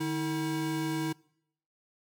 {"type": "tone pair together", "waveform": "square", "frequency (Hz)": [151.4, 320.8], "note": ["D#3", "E4"], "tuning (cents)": [-47, -47], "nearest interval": "octave + minor second", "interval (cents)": 1300, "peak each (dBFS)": [-35, -31], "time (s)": [0, 1.13], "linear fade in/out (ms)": 10, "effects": ["noise-tail reverb RT60 0.7 s tail -23 dB re dry", "MP3 96 kbps"]}